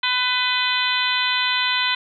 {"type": "harmonic tone with a mistuned harmonic", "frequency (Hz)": 500, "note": "B4", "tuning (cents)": 21, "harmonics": [2, 3, 4, 5, 6, 7, 8], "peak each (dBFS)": [-26, -26, -26, -26, -26, -26, -26], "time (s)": [0.03, 1.95], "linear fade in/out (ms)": 5, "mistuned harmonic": 6, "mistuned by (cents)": 42, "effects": []}